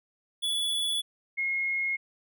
square / sine tone pair in turn, 3423 / 2156 Hz, A7 / C#7, -48 / -49 cents, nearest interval minor sixth, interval 801 cents, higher first, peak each -27 / -26 dBFS, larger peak second, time 0.42-1.02 / 1.37-1.97 s, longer neither, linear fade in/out 20 ms, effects none

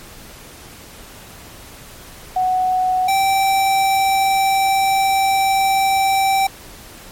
sine / square tone pair in turn, 741 / 777.1 Hz, F#5 / G5, +2 / -15 cents, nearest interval minor second, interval 83 cents, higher second, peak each -14 dBFS, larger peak neither, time 2.36-3.08 / 3.08-6.47 s, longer second, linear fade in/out 5 ms, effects pink hiss -39 dBFS RMS until 7.11 s + MP3 64 kbps

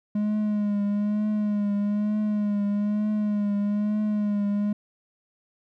triangle tone with vibrato, 207.7 Hz, G#3, in tune, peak -20 dBFS, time 0.15-4.73 s, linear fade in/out 5 ms, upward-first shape triangle, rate 1.1 Hz, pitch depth 43 cents each way, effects none

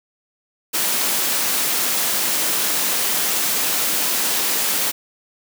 white high-pass noise, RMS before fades -20 dBFS, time 0.73-4.92 s, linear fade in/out 20 ms, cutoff 160 Hz, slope 24 dB/octave, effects none

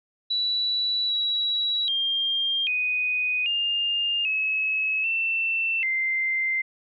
sine tone with pitch steps, 3941 / 3895 / 3201 / 2491 / 2813 / 2575 / 2680 / 2085 Hz, B7 / B7 / G7 / D#7 / F7 / E7 / E7 / C7, -4 / -25 / +36 / +1 / +12 / -41 / +28 / -7 cents, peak -22 dBFS, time 0.3-6.62 s, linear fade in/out 10 ms, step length 790 ms, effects none

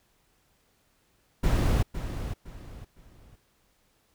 brown noise with echo, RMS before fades -23 dBFS, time 1.43-1.83 s, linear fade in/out 10 ms, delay 510 ms, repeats 3, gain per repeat -10 dB, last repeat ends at 3.36 s, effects pink hiss -68 dBFS RMS until 4.14 s

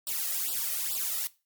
blue noise with flanger, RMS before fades -31 dBFS, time 0.07-1.27 s, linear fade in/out 0 ms, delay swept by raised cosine 0.23 to 1.63 ms, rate 2.3 Hz, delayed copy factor +0.95, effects noise-tail reverb RT60 0.3 s tail -20 dB re dry + MP3 96 kbps

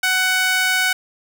sawtooth tone with high-pass filter, 746 Hz, F#5, 14 cents sharp, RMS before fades -18 dBFS, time 0.03-0.93 s, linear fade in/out 5 ms, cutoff 1600 Hz, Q 1.6, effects none

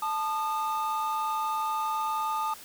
triangle tone pair together, 878.4 / 1222 Hz, A5 / D#6, -3 / -32 cents, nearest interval tritone, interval 571 cents, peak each -28 dBFS, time 0.02-2.54 s, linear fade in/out 5 ms, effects white hiss -47 dBFS RMS until 2.64 s

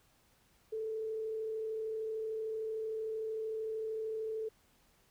sine tone with frequency modulation, 440 Hz, A4, in tune, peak -35 dBFS, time 0.72-4.49 s, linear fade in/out 10 ms, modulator 33.2 Hz, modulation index 0.22, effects pink hiss -69 dBFS RMS until 5.1 s

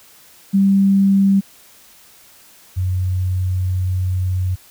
sine tone pair in turn, 196 / 92.1 Hz, G3 / F#2, 0 / -7 cents, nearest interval octave + minor second, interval 1307 cents, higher first, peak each -10 / -16 dBFS, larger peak first, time 0.53-1.41 / 2.76-4.56 s, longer second, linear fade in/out 20 ms, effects white hiss -47 dBFS RMS until 4.7 s

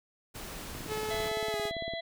pink noise, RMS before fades -42 dBFS, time 0.34-1.3 s, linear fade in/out 20 ms
click train, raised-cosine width 2 ms, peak -28 dBFS, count 22, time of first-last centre 0.75-1.936 s, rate 17.7 Hz
sawtooth tone with pitch glide, 431.1 to 416.4 Hz, A4 to G#4, -35 to +5 cents, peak -29 dBFS, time 0.87-1.72 s, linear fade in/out 50 ms, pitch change -60 cents, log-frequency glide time 1.5-1.56 s
harmonic tone, 667 Hz, E5, 20 cents sharp, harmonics 1 / 3 / 5 / 6, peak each -36 / -41 / -43 / -44 dBFS, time 1.1-2.01 s, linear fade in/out 10 ms
effects none

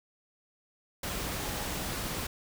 sine tone in noise, 830.6 Hz, G#5, in tune, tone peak -46 dBFS, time 1.4-1.67 s, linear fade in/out 5 ms, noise pink, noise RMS -35 dBFS, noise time 1.03-2.27 s, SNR -14 dB, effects none

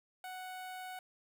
sawtooth tone with notch filter, 741 Hz, F#5, 2 cents sharp, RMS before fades -45 dBFS, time 0.24-0.99 s, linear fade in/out 2 ms, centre 5700 Hz, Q 1.6, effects none

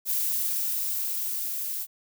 violet noise with level ramp, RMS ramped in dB -26 to -32 dBFS, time 0.05-1.87 s, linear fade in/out 50 ms, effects none

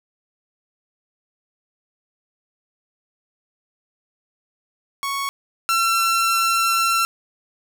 sawtooth tone pair in turn, 1109 / 1351.4 Hz, C#6 / E6, 0 / +43 cents, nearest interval minor third, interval 343 cents, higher second, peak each -19 / -13 dBFS, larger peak second, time 5.03-5.29 / 5.69-7.05 s, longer second, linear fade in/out 0 ms, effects none

